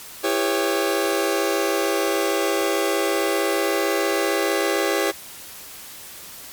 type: chord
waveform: sawtooth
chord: C# half-diminished seventh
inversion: first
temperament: just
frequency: 332.6 / 399.1 / 498.9 / 554.4 Hz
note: E4 / G4 / B4 / C#5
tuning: +16 / +31 / +17 / 0 cents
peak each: -21 / -19 / -24 / -21 dBFS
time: 0.23-5.12 s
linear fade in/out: 20 ms
effects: white hiss -39 dBFS RMS until 6.52 s + MP3 96 kbps